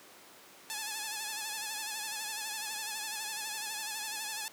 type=tone with vibrato; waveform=5% pulse; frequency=860 Hz; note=A5; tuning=40 cents flat; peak=-24 dBFS; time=0.7-4.48 s; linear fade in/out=0 ms; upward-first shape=sine; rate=12 Hz; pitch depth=61 cents each way; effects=pink hiss -54 dBFS RMS until 4.52 s + high-pass 300 Hz 12 dB/octave